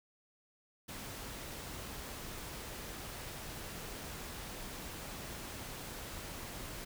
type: noise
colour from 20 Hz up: pink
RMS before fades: -45 dBFS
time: 0.88-6.85 s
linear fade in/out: 10 ms
effects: none